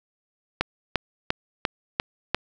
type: click train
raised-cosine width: 0.3 ms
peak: -5 dBFS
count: 6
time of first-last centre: 0.61-2.346 s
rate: 2.88 Hz
effects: none